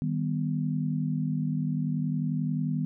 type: chord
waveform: sine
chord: Eb augmented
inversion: none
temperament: equal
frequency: 155.56 / 196 / 246.9 Hz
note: Eb3 / G3 / B3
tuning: 0 / 0 / 0 cents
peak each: -28 / -33 / -31 dBFS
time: 0.02-2.85 s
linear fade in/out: 0 ms
effects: none